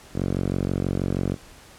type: tone with band-pass filter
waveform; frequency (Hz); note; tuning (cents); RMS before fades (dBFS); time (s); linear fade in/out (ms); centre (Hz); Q
5% pulse; 46.25; F#1; 0; -25; 0.13-1.37; 50; 130; 0.6
effects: pink hiss -48 dBFS RMS until 1.78 s + low-pass 11000 Hz 12 dB/octave